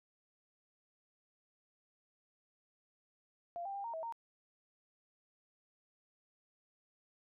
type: tone with pitch steps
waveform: sine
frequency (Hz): 691 / 790 / 798 / 926 / 646 / 924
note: F5 / G5 / G5 / A#5 / E5 / A#5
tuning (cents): -19 / +13 / +31 / -12 / -35 / -16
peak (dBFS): -39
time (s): 3.56-4.124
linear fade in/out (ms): 0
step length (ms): 94
effects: none